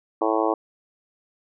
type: harmonic tone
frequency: 110 Hz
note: A2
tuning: in tune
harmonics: 3 / 4 / 5 / 6 / 7 / 8 / 9 / 10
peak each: -25 / -26 / -27 / -28 / -28 / -29 / -30 / -30 dBFS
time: 0.21-0.54 s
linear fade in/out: 5 ms
effects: none